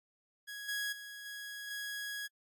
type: tone with level steps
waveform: sawtooth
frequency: 1662 Hz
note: G#6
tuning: 1 cent sharp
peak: -39 / -31 / -42 / -39 / -35 dBFS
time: 0.47-2.28 s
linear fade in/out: 20 ms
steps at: 0.68 / 0.92 / 1.25 / 1.7 s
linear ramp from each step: 10 ms
effects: AAC 64 kbps